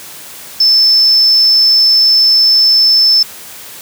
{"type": "tone", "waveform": "sine", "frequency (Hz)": 5274, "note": "E8", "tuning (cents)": 0, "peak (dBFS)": -5, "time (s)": [0.6, 3.23], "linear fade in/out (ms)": 5, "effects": ["white hiss -31 dBFS RMS until 3.81 s", "high-pass 80 Hz 12 dB/octave"]}